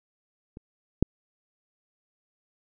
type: clicks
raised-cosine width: 3 ms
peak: -28 / -6 dBFS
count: 2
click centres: 0.571 / 1.026 s
effects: none